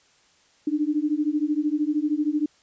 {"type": "beating tone pair", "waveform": "sine", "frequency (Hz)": [293.7, 306.7], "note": ["D4", "D#4"], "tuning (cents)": [0, -25], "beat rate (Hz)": 13, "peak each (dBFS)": -24, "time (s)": [0.67, 2.46], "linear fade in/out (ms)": 5, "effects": ["white hiss -60 dBFS RMS until 2.62 s", "resampled to 16000 Hz"]}